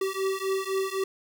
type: beating tone pair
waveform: square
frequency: 383.1 / 387 Hz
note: G4 / G4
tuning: -40 / -22 cents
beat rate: 3.9 Hz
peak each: -30 dBFS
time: 0.01-1.04 s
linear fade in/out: 5 ms
effects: 10-bit